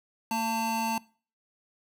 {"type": "tone pair together", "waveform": "square", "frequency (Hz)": [226.7, 894.8], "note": ["A#3", "A5"], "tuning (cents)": [-48, 29], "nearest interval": "2 octaves", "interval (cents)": 2377, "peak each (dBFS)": [-32, -29], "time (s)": [0.31, 0.98], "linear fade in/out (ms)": 2, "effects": ["noise-tail reverb RT60 0.4 s tail -22 dB re dry"]}